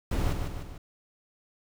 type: noise with echo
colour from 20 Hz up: brown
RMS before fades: -27 dBFS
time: 0.11-0.33 s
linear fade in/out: 5 ms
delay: 150 ms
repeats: 3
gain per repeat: -5 dB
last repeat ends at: 0.78 s
effects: none